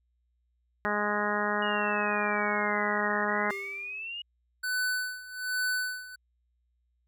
harmonic tone, 207.8 Hz, G#3, 1 cent sharp, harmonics 1 / 2 / 3 / 4 / 5 / 6 / 7 / 8 / 9, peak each -35 / -35 / -35 / -35 / -35 / -35 / -35 / -35 / -35 dBFS, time 0.85-3.51 s, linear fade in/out 0 ms
sine exponential two-way sweep, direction down then up, 2897 to 1800 to 2897 Hz, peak -35 dBFS, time 1.62-4.22 s, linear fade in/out 5 ms, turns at 3.18 s
square tone with exponential decay, 395.5 Hz, G4, 15 cents sharp, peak -35 dBFS, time 3.5-4.15 s, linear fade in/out 1 ms, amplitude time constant 140 ms
square tone with tremolo, 1500 Hz, F#6, 23 cents sharp, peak -27 dBFS, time 4.63-6.16 s, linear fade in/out 10 ms, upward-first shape sine, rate 1.2 Hz, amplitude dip 85%
effects added 60 Hz sine -70 dBFS peak until 7.07 s

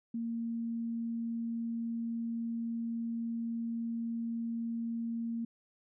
sine tone, 230.9 Hz, A#3, 16 cents flat, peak -33 dBFS, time 0.14-5.45 s, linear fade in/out 5 ms, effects none

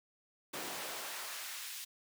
pink noise with high-pass filter sweep, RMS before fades -43 dBFS, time 0.53-1.85 s, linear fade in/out 10 ms, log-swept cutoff 250 to 3000 Hz, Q 0.71, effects none

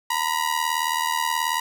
sawtooth ring-modulated tone, 962 Hz, B5, 46 cents flat, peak -15 dBFS, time 0.1-1.6 s, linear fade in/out 5 ms, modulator 39.3 Hz, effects none

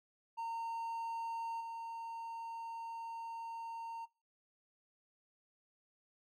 triangle tone with level steps, 917 Hz, A#5, 29 cents flat, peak -36 / -40 dBFS, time 0.37-4.06 s, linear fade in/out 20 ms, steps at 1.6 s, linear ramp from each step 10 ms, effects noise-tail reverb RT60 0.3 s tail -21 dB re dry

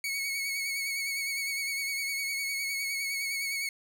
sawtooth tone with vibrato, 2217 Hz, C#7, in tune, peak -27 dBFS, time 0.04-3.69 s, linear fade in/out 2 ms, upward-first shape sine, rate 9.8 Hz, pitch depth 34 cents each way, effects none

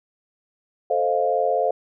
sine chord, F dominant seventh, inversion first, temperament equal with one note detuned, 440 / 523.3 / 619 / 698.5 Hz, A4 / C5 / Eb5 / F5, 0 / 0 / -9 / 0 cents, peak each -25 / -23 / -26 / -22 dBFS, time 0.9-1.71 s, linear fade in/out 5 ms, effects none

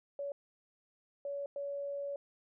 sine tone bursts at uneven times, 565 Hz, C#5, 33 cents sharp, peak -36 dBFS, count 3, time 0.19-0.32 / 1.25-1.46 / 1.56-2.16 s, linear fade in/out 2 ms, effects none

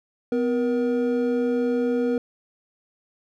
triangle tone pair together, 251.5 / 475.3 Hz, B3 / A#4, +32 / +34 cents, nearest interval major seventh, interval 1102 cents, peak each -21 dBFS, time 0.32-2.18 s, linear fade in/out 2 ms, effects none

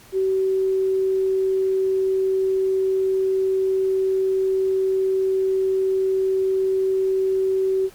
sine tone, 381.2 Hz, G4, 48 cents flat, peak -17 dBFS, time 0.12-7.9 s, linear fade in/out 50 ms, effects pink hiss -48 dBFS RMS until 7.94 s + MP3 96 kbps

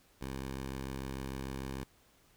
10% pulse tone, 66.7 Hz, C2, 34 cents sharp, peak -30 dBFS, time 0.21-1.84 s, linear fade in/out 5 ms, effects pink hiss -66 dBFS RMS until 2.36 s

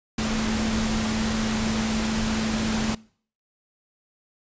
sine tone in noise, 220 Hz, A3, in tune, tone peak -25 dBFS, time 0.18-2.95 s, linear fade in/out 5 ms, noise pink, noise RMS -28 dBFS, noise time 0.18-2.95 s, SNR 0 dB, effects noise-tail reverb RT60 0.5 s tail -23 dB re dry + resampled to 16000 Hz

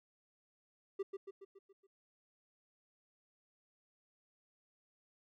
triangle tone with echo, 392 Hz, G4, in tune, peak -33 dBFS, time 0.99-1.03 s, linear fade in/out 10 ms, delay 140 ms, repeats 6, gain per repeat -5 dB, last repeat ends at 1.87 s, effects none

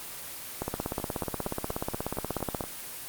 two click trains, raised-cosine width 1 ms, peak -15 / -21 dBFS, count 34 / 8, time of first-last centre 0.62-2.608 / 1-2.639 s, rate 16.6 / 4.27 Hz, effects white hiss -40 dBFS RMS until 3.08 s + Opus 24 kbps

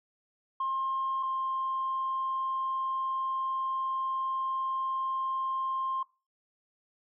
sine tone pair in turn, 1064 / 1057.3 Hz, C6 / C6, +29 / +18 cents, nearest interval unison, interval 11 cents, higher first, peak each -27 / -28 dBFS, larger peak first, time 0.6-1.23 / 1.23-6.03 s, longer second, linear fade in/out 5 ms, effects noise-tail reverb RT60 0.3 s tail -21 dB re dry + tanh soft clip ceiling -24 dBFS

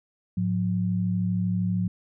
sine tone pair together, 107.16 / 180 Hz, A2 / F#3, -45 / -47 cents, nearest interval major sixth, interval 898 cents, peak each -27 / -24 dBFS, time 0.37-1.88 s, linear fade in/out 5 ms, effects none

